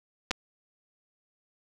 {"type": "clicks", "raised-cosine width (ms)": 0.2, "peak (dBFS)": -11, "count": 2, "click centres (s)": [0.309, 0.313], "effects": []}